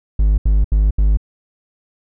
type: tone bursts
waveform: triangle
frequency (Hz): 51.4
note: G#1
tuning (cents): -17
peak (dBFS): -8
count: 4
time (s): 0.19-1.172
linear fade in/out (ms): 5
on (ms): 190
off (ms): 74
effects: none